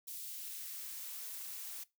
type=noise with high-pass filter sweep; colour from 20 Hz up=blue; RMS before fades=-45 dBFS; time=0.07-1.84 s; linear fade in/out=10 ms; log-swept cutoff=3700 to 250 Hz; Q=0.8; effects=noise-tail reverb RT60 0.2 s tail -19 dB re dry